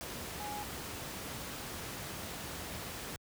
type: tone in noise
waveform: sine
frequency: 830.6 Hz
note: G#5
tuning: in tune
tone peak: -40 dBFS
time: 0.4-0.63 s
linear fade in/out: 0 ms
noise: pink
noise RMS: -42 dBFS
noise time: 0.01-3.16 s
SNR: -1 dB
effects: high-pass 60 Hz 12 dB/octave